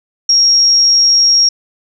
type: tone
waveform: sine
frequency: 5588 Hz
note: F8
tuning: in tune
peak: -6 dBFS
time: 0.29-1.49 s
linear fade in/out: 5 ms
effects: none